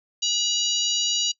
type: harmonic tone with a mistuned harmonic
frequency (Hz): 968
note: B5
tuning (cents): -35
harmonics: 3 / 4 / 5 / 6 / 7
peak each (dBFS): -26 / -27 / -28 / -29 / -29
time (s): 0.22-1.32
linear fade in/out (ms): 10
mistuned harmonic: 5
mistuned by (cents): -65
effects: noise-tail reverb RT60 0.1 s tail -21 dB re dry